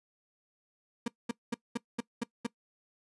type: tone bursts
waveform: 35% pulse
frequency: 234.9 Hz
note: A#3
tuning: 13 cents sharp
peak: -28 dBFS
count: 7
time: 1.06-2.467 s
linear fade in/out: 5 ms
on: 21 ms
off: 210 ms
effects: noise-tail reverb RT60 0.1 s tail -21 dB re dry + resampled to 24000 Hz